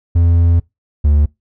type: tone pair in turn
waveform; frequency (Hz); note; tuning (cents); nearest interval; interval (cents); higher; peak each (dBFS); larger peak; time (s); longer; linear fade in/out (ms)
triangle; 85 / 73.42; F2 / D2; -46 / 0; minor third; 254; first; -6; neither; 0.15-0.6 / 1.04-1.26; first; 10
effects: noise-tail reverb RT60 0.2 s tail -24 dB re dry